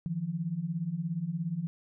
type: beating tone pair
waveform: sine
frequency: 155.56 / 172.56 Hz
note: D#3 / F3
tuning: 0 / -20 cents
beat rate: 17 Hz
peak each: -35 / -32 dBFS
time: 0.06-1.67 s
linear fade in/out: 0 ms
effects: none